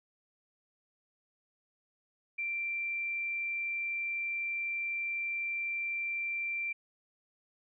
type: tone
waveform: sine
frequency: 2356 Hz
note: D7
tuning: 5 cents sharp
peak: -32 dBFS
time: 2.38-6.73 s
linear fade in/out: 10 ms
effects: none